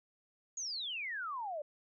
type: exponential sweep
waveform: sine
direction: down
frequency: 6800 to 569 Hz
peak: -37 dBFS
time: 0.57-1.62 s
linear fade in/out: 5 ms
effects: none